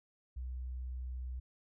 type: tone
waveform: sine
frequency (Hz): 62.9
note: B1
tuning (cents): +32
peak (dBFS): -38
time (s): 0.36-1.4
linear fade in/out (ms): 10
effects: none